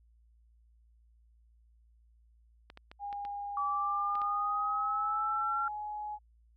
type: clicks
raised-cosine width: 0.3 ms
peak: -32 dBFS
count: 7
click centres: 2.701 / 2.774 / 2.915 / 3.128 / 3.251 / 4.154 / 4.217 s
type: tone with pitch glide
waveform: sine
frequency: 812 to 840.6 Hz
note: G#5 to G#5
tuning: -39 to +21 cents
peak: -36 dBFS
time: 2.99-6.19 s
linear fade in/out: 50 ms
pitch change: +60 cents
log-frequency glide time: 4.85-5.22 s
type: linear sweep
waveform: sine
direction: up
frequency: 1148 to 1372 Hz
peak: -30 dBFS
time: 3.57-5.68 s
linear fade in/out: 2 ms
effects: added 57 Hz sine -61 dBFS peak until 6.56 s